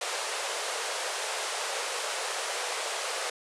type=band-pass noise; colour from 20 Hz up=pink; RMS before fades=-33 dBFS; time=0.01-3.3 s; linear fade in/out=5 ms; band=440 to 10000 Hz; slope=48 dB/octave; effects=none